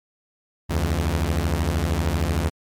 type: beating tone pair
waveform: sawtooth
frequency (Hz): 72.6 / 85.6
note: D2 / F2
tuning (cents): -19 / -34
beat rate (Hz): 13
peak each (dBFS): -19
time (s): 0.69-2.5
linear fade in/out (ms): 20
effects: MP3 96 kbps